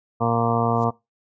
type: harmonic tone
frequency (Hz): 116.54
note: A#2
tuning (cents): 0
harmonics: 1 / 2 / 3 / 4 / 5 / 6 / 7 / 8 / 9 / 10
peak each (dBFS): -25 / -25 / -34 / -25 / -33 / -25 / -33 / -28 / -30 / -28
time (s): 0.2-0.91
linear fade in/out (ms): 20
type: noise with exponential growth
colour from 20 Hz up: violet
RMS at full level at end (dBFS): -38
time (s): 0.69-0.84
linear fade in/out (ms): 0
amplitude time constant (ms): 32
effects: noise-tail reverb RT60 0.2 s tail -20 dB re dry + resampled to 16000 Hz